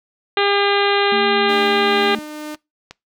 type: harmonic tone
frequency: 402.6 Hz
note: G4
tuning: 46 cents sharp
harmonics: 1 / 2 / 3 / 4 / 5 / 6 / 7 / 8 / 9 / 10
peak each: -18 / -21 / -23 / -24 / -25 / -26 / -26 / -27 / -28 / -28 dBFS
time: 0.37-2.15 s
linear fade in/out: 2 ms
type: tone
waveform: sine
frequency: 224.1 Hz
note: A3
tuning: 32 cents sharp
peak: -24 dBFS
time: 1.12-2.19 s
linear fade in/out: 2 ms
type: tone with tremolo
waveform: sawtooth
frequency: 302.7 Hz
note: D#4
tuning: 48 cents flat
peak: -23 dBFS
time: 1.48-2.56 s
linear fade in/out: 20 ms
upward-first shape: triangle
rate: 2.2 Hz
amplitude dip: 35%
type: clicks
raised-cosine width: 0.2 ms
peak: -17 dBFS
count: 2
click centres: 2.546 / 2.91 s
effects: noise-tail reverb RT60 0.2 s tail -23 dB re dry